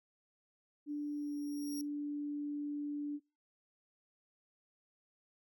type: tone with pitch glide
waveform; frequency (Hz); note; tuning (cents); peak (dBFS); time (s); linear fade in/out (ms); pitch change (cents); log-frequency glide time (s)
sine; 293.7 to 291.8; D4 to D4; 0 to -11; -36; 0.86-3.2; 50; -11; 1.18-1.35
type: tone with exponential growth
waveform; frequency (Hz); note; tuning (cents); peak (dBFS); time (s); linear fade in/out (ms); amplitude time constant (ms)
15% pulse; 5620; F8; +10; -37; 0.89-1.81; 0; 200
effects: noise-tail reverb RT60 0.3 s tail -26 dB re dry